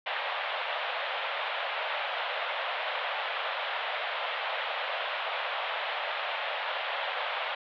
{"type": "band-pass noise", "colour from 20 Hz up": "pink", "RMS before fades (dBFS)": -33, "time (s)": [0.06, 7.55], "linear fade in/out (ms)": 5, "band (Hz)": [550, 3600], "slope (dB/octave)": 48, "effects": []}